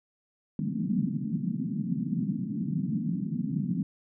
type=band-pass noise; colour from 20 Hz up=pink; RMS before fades=-30 dBFS; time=0.59-3.83 s; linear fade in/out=2 ms; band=150 to 250 Hz; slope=48 dB/octave; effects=none